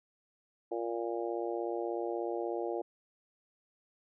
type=harmonic tone; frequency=116.54 Hz; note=A#2; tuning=in tune; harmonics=3 / 4 / 5 / 6 / 7; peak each=-36 / -38 / -40 / -42 / -43 dBFS; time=0.71-2.82 s; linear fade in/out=10 ms; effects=none